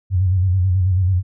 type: tone with vibrato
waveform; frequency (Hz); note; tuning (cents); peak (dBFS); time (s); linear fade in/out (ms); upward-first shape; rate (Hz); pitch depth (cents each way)
sine; 92.5; F#2; 0; -13; 0.1-1.23; 50; square; 9.2; 62
effects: none